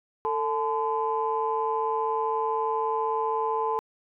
sine tone cluster, 446.2 / 864 / 1020 Hz, A4 / A5 / C6, +24 / -32 / -44 cents, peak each -28 dBFS, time 0.25-3.79 s, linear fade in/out 0 ms, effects tanh soft clip ceiling -14 dBFS

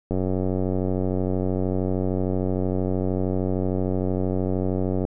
click train, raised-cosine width 2 ms, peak -12 dBFS, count 461, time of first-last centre 0.11-5.051 s, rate 93.1 Hz, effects none

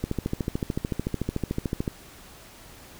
click train, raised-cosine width 3 ms, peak -13 dBFS, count 26, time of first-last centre 0.04-1.878 s, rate 13.6 Hz, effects pink hiss -48 dBFS RMS until 2.99 s

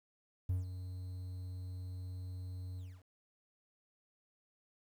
triangle tone with ADSR envelope, 91.7 Hz, F#2, 15 cents flat, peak -27 dBFS, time 0.49-3.03 s, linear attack 7 ms, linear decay 150 ms, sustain -12 dB, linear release 250 ms, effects tanh soft clip ceiling -25 dBFS + 11-bit

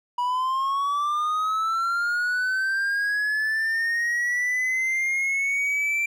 triangle linear sweep, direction up, 970 to 2353 Hz, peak -20 dBFS, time 0.18-6.06 s, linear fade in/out 5 ms, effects none

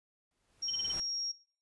pink noise with exponential growth, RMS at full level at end -44 dBFS, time 0.31-1 s, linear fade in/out 2 ms, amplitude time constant 150 ms
sine tone, 5588 Hz, F8, in tune, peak -33 dBFS, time 0.62-1.32 s, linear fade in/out 10 ms
sine tone bursts, 3079 Hz, G7, 32 cents flat, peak -34 dBFS, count 5, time 0.68-0.92 s, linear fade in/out 5 ms, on 24 ms, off 30 ms
effects noise-tail reverb RT60 0.4 s tail -19 dB re dry + resampled to 24000 Hz

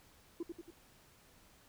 sine tone with echo, 338.8 Hz, E4, 48 cents sharp, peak -34 dBFS, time 0.4-0.43 s, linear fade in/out 5 ms, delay 92 ms, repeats 3, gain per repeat -5 dB, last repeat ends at 0.706 s, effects tanh soft clip ceiling -35 dBFS + pink hiss -64 dBFS RMS until 1.68 s

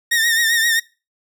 sawtooth tone with vibrato, 1838 Hz, A#6, 25 cents flat, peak -11 dBFS, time 0.11-0.8 s, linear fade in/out 10 ms, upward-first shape triangle, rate 7.6 Hz, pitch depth 67 cents each way, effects noise-tail reverb RT60 0.3 s tail -22 dB re dry

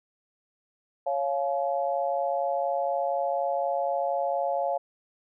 sine chord, Db major, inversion none, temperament equal with one note detuned, 554.4 / 698.5 / 851.5 Hz, Db5 / F5 / Ab5, 0 / 0 / +43 cents, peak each -28 / -28 / -32 dBFS, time 1.06-4.78 s, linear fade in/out 10 ms, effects none

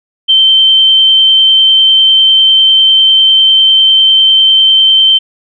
sine tone with vibrato, 3110 Hz, G7, 14 cents flat, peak -3 dBFS, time 0.28-5.19 s, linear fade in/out 20 ms, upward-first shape sine, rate 10 Hz, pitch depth 10 cents each way, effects none

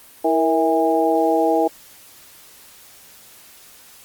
harmonic tone with a mistuned harmonic, 162.9 Hz, E3, 20 cents flat, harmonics 2 / 3 / 4 / 5, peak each -20 / -20 / -20 / -20 dBFS, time 0.24-1.68 s, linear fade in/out 10 ms, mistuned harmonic 3, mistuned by -66 cents, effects white hiss -46 dBFS RMS until 4.04 s + Opus 32 kbps

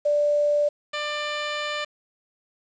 sine / 10% pulse tone pair in turn, 587.3 / 594.8 Hz, D5 / D5, 0 / +22 cents, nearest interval unison, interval 22 cents, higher second, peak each -18 dBFS, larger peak neither, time 0.05-0.69 / 0.93-1.85 s, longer second, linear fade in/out 10 ms, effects resampled to 16000 Hz + 8-bit

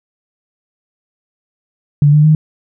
sine tone with pitch steps, 145.5 / 150.11 / 154.87 Hz, D3 / D3 / D#3, -16 / +38 / -8 cents, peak -5 dBFS, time 2.02-2.35 s, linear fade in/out 2 ms, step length 110 ms, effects none

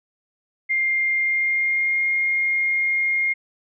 sine tone with pitch glide, 2110 to 2131 Hz, C7 to C7, +14 to +31 cents, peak -18 dBFS, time 0.69-3.34 s, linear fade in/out 20 ms, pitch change +17 cents, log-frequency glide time 1.19-2.06 s, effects none

